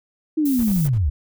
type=linear sweep; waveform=sine; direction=down; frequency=320 to 61.74 Hz; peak=-16 dBFS; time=0.37-1.1 s; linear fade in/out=10 ms
type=noise; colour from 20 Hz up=violet; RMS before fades=-31 dBFS; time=0.45-0.88 s; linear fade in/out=10 ms
type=noise bursts; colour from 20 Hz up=brown; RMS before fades=-32 dBFS; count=5; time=0.59-0.977 s; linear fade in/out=0 ms; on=43 ms; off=43 ms
effects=none